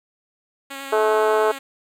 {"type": "tone with vibrato", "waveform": "5% pulse", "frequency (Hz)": 274.2, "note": "C#4", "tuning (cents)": -19, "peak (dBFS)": -20, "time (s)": [0.7, 1.59], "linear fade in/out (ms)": 10, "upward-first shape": "square", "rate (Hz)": 10, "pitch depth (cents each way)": 12}
{"type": "harmonic tone", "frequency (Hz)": 216, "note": "A3", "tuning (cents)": -32, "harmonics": [2, 3, 4, 5, 6, 7], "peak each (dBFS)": [-18, -22, -24, -26, -28, -29], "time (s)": [0.92, 1.52], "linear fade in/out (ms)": 10}
{"effects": []}